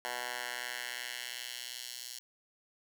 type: tone with high-pass filter sweep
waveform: 10% pulse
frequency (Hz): 122.8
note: B2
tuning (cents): -9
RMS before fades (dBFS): -41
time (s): 0.05-2.19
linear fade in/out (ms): 0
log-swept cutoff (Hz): 970 to 4800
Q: 1.2
effects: none